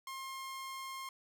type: tone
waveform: sawtooth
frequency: 1066 Hz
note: C6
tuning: 32 cents sharp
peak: -38 dBFS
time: 0.07-1.09 s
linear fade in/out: 2 ms
effects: none